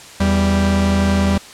45% pulse tone pair together, 82.41 / 196.01 Hz, E2 / G3, 0 / 0 cents, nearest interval octave + minor third, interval 1500 cents, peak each -17 / -15 dBFS, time 0.2-1.38 s, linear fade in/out 5 ms, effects white hiss -38 dBFS RMS until 1.53 s + low-pass 8000 Hz 12 dB/octave

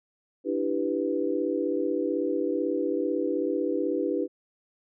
sine chord, E minor seventh, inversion third, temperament equal, 293.7 / 329.6 / 392 / 493.9 Hz, D4 / E4 / G4 / B4, 0 / 0 / 0 / 0 cents, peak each -30 dBFS, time 0.44-4.28 s, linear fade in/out 50 ms, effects none

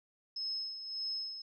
sine tone with tremolo, 5180 Hz, E8, 31 cents flat, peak -34 dBFS, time 0.36-1.42 s, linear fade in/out 5 ms, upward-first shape sine, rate 1.7 Hz, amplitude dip 60%, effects none

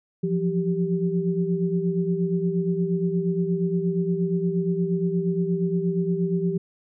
sine tone cluster, 171.5 / 180 / 391.3 Hz, F3 / F#3 / G4, -31 / -47 / -3 cents, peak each -24 / -27 / -26 dBFS, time 0.23-6.58 s, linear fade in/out 10 ms, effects none

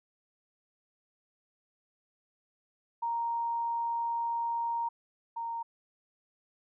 sine tone pair in turn, 932.3 / 925.9 Hz, A#5 / A#5, 0 / -12 cents, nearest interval unison, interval 12 cents, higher first, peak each -29 / -33 dBFS, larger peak first, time 3.02-4.89 / 5.36-5.63 s, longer first, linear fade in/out 10 ms, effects none

